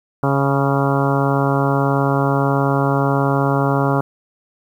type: harmonic tone with a mistuned harmonic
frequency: 138.59 Hz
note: C#3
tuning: in tune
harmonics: 1 / 2 / 3 / 4 / 5 / 6 / 7 / 8 / 9 / 10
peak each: -18 / -21 / -23 / -24 / -25 / -26 / -26 / -27 / -28 / -28 dBFS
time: 0.23-4.01 s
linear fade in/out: 2 ms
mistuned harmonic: 9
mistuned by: -33 cents
effects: 8-bit